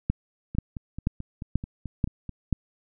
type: two click trains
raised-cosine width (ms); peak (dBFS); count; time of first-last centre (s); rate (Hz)
5; -10 / -22; 6 / 9; 0.1-2.527 / 0.55-2.293; 2.06 / 4.59
effects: none